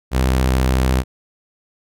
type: tone with vibrato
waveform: sawtooth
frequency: 64.4 Hz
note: C2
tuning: 27 cents flat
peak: -10 dBFS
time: 0.11-1.04 s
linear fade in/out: 50 ms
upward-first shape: triangle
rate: 14 Hz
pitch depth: 24 cents each way
effects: none